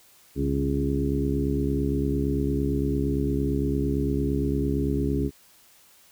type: harmonic tone with a mistuned harmonic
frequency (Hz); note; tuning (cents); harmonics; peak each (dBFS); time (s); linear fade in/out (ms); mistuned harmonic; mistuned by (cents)
68.8; C#2; -12; 1 / 2 / 3 / 4 / 5 / 6; -28 / -29 / -33 / -27 / -32 / -31; 0.35-5.31; 50; 2; +65
effects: white hiss -56 dBFS RMS until 6.11 s